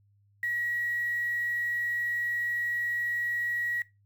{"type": "tone with quantisation", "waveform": "sine", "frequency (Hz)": 1913, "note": "A#6", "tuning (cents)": 44, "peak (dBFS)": -28, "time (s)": [0.43, 3.82], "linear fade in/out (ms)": 2, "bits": 8, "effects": ["noise-tail reverb RT60 0.2 s tail -18 dB re dry", "added 101 Hz sine -62 dBFS peak until 4.05 s"]}